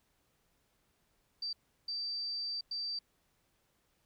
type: tone bursts at uneven times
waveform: sine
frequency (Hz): 4660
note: D8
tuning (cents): -14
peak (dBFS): -35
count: 3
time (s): 1.42-1.53 / 1.88-2.61 / 2.71-2.99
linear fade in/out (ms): 5
effects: pink hiss -75 dBFS RMS until 4.05 s